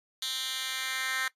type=tone with high-pass filter sweep; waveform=10% pulse; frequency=261.6 Hz; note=C4; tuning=in tune; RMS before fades=-33 dBFS; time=0.22-1.28 s; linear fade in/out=2 ms; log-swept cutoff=3500 to 1800 Hz; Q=2.7; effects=noise-tail reverb RT60 0.1 s tail -18 dB re dry + resampled to 32000 Hz